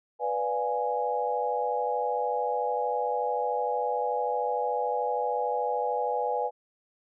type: chord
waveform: sine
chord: B diminished seventh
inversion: none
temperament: equal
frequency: 493.9 / 587.3 / 698.5 / 830.6 Hz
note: B4 / D5 / F5 / Ab5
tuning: 0 / 0 / 0 / 0 cents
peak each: -30 / -34 / -34 / -29 dBFS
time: 0.19-6.51 s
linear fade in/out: 50 ms
effects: none